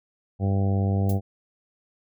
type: harmonic tone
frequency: 98 Hz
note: G2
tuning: in tune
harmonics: 1 / 2 / 3 / 4 / 5 / 6 / 7 / 8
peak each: -21 / -27 / -35 / -36 / -36 / -41 / -37 / -40 dBFS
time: 0.39-1.21 s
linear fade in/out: 50 ms
type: noise with exponential decay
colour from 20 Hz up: violet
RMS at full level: -31 dBFS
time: 1.09-1.19 s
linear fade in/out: 5 ms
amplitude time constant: 21 ms
effects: none